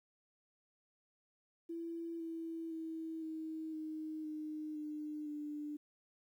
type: tone with pitch steps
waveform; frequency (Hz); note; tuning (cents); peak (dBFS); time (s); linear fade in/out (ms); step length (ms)
sine; 334 / 328.5 / 323 / 317.6 / 312.4 / 307.2 / 302.1 / 297; E4 / E4 / E4 / D#4 / D#4 / D#4 / D4 / D4; +23 / -6 / -35 / +36 / +7 / -22 / +49 / +20; -40; 1.69-5.77; 10; 510
effects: 12-bit